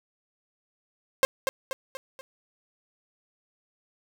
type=tone with echo; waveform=sawtooth; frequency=531 Hz; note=C5; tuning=25 cents sharp; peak=-13 dBFS; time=1.23-1.25 s; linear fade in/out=0 ms; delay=240 ms; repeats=4; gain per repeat=-6 dB; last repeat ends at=2.21 s; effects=none